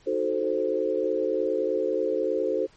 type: chord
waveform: sine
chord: D# diminished seventh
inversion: none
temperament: equal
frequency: 311.1 / 370 / 440 / 523.3 Hz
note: D#4 / F#4 / A4 / C5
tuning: 0 / 0 / 0 / 0 cents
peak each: -32 / -29 / -27 / -27 dBFS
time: 0.06-2.67 s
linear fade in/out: 20 ms
effects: pink hiss -58 dBFS RMS until 2.76 s + MP3 32 kbps